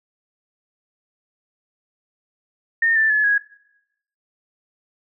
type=tone with pitch steps; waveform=sine; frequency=1827 / 1768.8 / 1712.5 / 1658 Hz; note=A#6 / A6 / A6 / G#6; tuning=-35 / +9 / -47 / -3 cents; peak=-14 dBFS; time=2.82-3.38 s; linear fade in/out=5 ms; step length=140 ms; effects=noise-tail reverb RT60 0.8 s tail -20 dB re dry